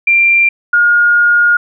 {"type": "tone pair in turn", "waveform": "sine", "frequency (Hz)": [2373, 1427], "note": ["D7", "F6"], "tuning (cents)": [17, 37], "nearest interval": "major sixth", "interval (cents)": 880, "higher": "first", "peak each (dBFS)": -6, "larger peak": "neither", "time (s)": [[0.07, 0.49], [0.73, 1.57]], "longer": "second", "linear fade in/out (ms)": 5, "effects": []}